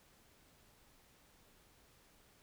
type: silence
effects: pink hiss -67 dBFS RMS until 2.42 s